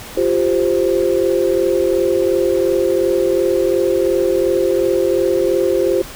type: chord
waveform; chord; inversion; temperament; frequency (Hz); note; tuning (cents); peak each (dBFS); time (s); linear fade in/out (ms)
sine; F suspended second; none; equal; 349.2 / 392 / 523.3; F4 / G4 / C5; 0 / 0 / 0; -17; 0.17-6.02; 5
effects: pink hiss -33 dBFS RMS until 6.15 s